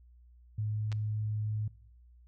sine tone, 107 Hz, A2, 48 cents flat, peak -30 dBFS, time 0.58-1.68 s, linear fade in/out 5 ms
clicks, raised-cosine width 0.2 ms, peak -27 dBFS, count 2, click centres 0.918 / 0.926 s
effects noise-tail reverb RT60 0.8 s tail -22 dB re dry + added 60 Hz sine -55 dBFS peak until 2.27 s

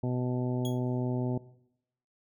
harmonic tone, 125 Hz, B2, 21 cents sharp, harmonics 1 / 2 / 3 / 4 / 5 / 6 / 7, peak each -30 / -33 / -37 / -43 / -41 / -49 / -46 dBFS, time 0.03-1.38 s, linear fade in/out 5 ms
sawtooth tone with exponential decay, 3322 Hz, G#7, in tune, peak -33 dBFS, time 0.65-0.82 s, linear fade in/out 1 ms, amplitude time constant 35 ms
effects noise-tail reverb RT60 0.8 s tail -19 dB re dry

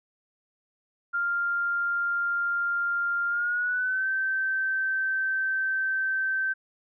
sine tone with pitch glide, 1396.9 to 1550 Hz, F6 to G6, 0 to -20 cents, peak -24 dBFS, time 1.13-6.54 s, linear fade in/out 20 ms, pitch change +180 cents, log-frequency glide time 3.28-4.08 s, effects none

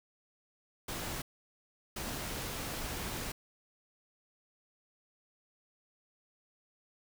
pink noise bursts at uneven times, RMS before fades -39 dBFS, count 2, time 0.88-1.22 / 1.96-3.32 s, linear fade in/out 5 ms, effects none

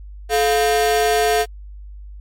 45% pulse ring-modulated tone, 567 Hz, C#5, 39 cents sharp, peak -11 dBFS, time 0.29-1.46 s, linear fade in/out 50 ms, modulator 135 Hz, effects added 50 Hz sine -33 dBFS peak until 2.2 s + MP3 64 kbps

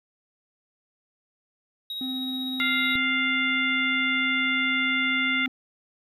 triangle tone with tremolo, 3802 Hz, A#7, 33 cents sharp, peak -28 dBFS, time 1.9-2.96 s, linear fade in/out 2 ms, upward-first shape triangle, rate 16 Hz, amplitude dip 30%
triangle tone with pitch glide, 258.4 to 260 Hz, C4 to C4, -21 to -11 cents, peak -28 dBFS, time 2.01-5.48 s, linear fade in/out 2 ms, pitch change +10 cents, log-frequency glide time 2.95-3.03 s
harmonic tone, 698.5 Hz, F5, in tune, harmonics 2 / 3 / 4 / 5, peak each -29 / -24 / -32 / -32 dBFS, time 2.6-5.46 s, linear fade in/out 0 ms
click, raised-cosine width 3 ms, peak -25 dBFS, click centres 2.955 s
effects none

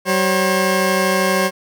15% pulse tone pair together, 190.21 / 538 Hz, F#3 / C5, +48 / +48 cents, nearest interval octave + tritone, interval 1800 cents, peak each -11 dBFS, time 0.05-1.51 s, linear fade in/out 50 ms, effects none

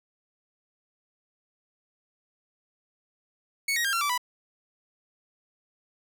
sawtooth tone with pitch steps, 2217 / 1885.9 / 1604.3 / 1364.7 / 1160.9 / 987.6 Hz, C#7 / A#6 / G6 / F6 / D6 / B5, 0 / +20 / +40 / -40 / -20 / 0 cents, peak -21 dBFS, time 3.68-4.178 s, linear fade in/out 5 ms, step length 83 ms, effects none

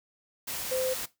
sine tone in noise, 516 Hz, C5, 24 cents flat, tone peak -27 dBFS, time 0.71-0.94 s, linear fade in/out 10 ms, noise white, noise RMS -35 dBFS, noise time 0.47-1.06 s, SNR +5 dB, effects noise-tail reverb RT60 0.2 s tail -17 dB re dry

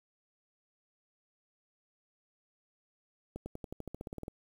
accelerating click train, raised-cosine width 2 ms, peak -27 dBFS, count 14, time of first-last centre 3.36-4.281 s, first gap 100 ms, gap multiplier 0.94, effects 9-bit

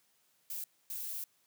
violet noise bursts at uneven times, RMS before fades -40 dBFS, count 2, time 0.5-0.64 / 0.9-1.24 s, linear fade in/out 2 ms, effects white hiss -72 dBFS RMS until 1.46 s + high-pass 100 Hz 12 dB/octave

